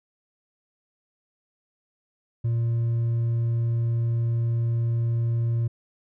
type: tone with hard clipping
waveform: sine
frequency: 116.54 Hz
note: A#2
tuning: in tune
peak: -22 dBFS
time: 2.44-5.68 s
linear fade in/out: 10 ms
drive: 2 dB
effects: none